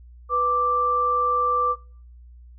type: tone pair together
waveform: sine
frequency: 494.4 / 1174.7 Hz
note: B4 / D6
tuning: +2 / 0 cents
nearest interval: octave + minor third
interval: 1498 cents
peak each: -27 / -19 dBFS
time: 0.29-1.76 s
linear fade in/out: 50 ms
effects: noise-tail reverb RT60 0.5 s tail -24 dB re dry + added 60 Hz sine -43 dBFS peak until 2.58 s